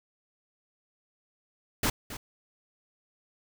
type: noise with echo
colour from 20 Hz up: pink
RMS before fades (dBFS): -26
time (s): 1.83-1.9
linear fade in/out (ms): 5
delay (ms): 270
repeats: 1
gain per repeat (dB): -13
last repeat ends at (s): 2.17
effects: none